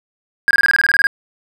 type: tone bursts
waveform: triangle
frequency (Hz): 1626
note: G#6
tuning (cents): -37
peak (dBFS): -8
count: 12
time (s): 0.48-1.069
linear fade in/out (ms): 0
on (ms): 28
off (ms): 23
effects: none